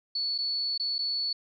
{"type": "tone with dropouts", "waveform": "sine", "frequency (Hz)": 4432, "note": "C#8", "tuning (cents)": -1, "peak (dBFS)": -27, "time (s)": [0.15, 1.33], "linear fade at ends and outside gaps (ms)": 5, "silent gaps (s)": [[0.38, 0.385], [0.778, 0.797], [0.983, 0.989]], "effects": []}